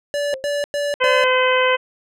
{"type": "tone bursts", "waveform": "square", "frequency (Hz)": 578, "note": "D5", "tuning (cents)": -28, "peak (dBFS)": -20, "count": 4, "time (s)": [0.14, 1.24], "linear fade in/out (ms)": 0, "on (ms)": 200, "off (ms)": 100}
{"type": "tone with exponential decay", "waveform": "sine", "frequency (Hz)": 530, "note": "C5", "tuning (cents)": 22, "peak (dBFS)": -22, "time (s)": [0.33, 0.53], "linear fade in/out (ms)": 1, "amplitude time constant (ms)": 43}
{"type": "harmonic tone", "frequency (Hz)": 511, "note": "C5", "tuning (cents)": -41, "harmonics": [1, 2, 3, 4, 5, 6], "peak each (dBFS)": [-17, -20, -22, -23, -24, -25], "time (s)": [1, 1.77], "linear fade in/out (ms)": 20}
{"effects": ["low-pass 9000 Hz 12 dB/octave"]}